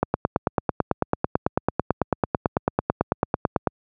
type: click train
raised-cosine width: 1 ms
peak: -4 dBFS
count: 34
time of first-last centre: 0.03-3.672 s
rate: 9.06 Hz
effects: high-pass 80 Hz 12 dB/octave